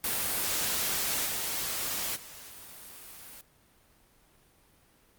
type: noise with level steps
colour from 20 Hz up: white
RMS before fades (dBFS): -30 / -33 / -47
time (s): 0.04-3.41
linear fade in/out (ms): 2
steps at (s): 1.25 / 2.15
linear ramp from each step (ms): 20
effects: pink hiss -63 dBFS RMS until 5.18 s + Opus 32 kbps